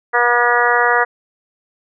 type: harmonic tone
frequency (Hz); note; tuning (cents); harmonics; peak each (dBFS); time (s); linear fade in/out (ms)
240.8; B3; -44; 2 / 3 / 4 / 5 / 6 / 7 / 8; -19 / -19 / -19 / -19 / -19 / -19 / -19; 0.13-1.05; 20
effects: none